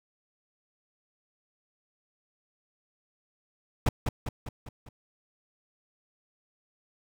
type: noise with echo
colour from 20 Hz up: brown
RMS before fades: -21 dBFS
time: 3.86-3.89 s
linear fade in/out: 5 ms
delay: 200 ms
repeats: 5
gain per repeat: -5 dB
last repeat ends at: 4.89 s
effects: none